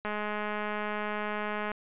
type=click train; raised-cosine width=0.5 ms; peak=-19 dBFS; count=351; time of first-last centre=0.05-1.717 s; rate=210 Hz; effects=resampled to 8000 Hz